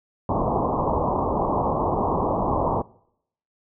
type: low-pass noise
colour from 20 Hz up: white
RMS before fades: -23 dBFS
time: 0.29-2.82 s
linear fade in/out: 2 ms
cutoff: 1100 Hz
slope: 96 dB/octave
effects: noise-tail reverb RT60 0.7 s tail -22 dB re dry